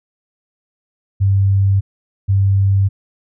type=tone pair in turn; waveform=sine; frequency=98 / 98 Hz; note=G2 / G2; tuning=0 / 0 cents; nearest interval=unison; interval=0 cents; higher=neither; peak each=-10 dBFS; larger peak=neither; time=1.2-1.81 / 2.28-2.89 s; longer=neither; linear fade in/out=20 ms; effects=none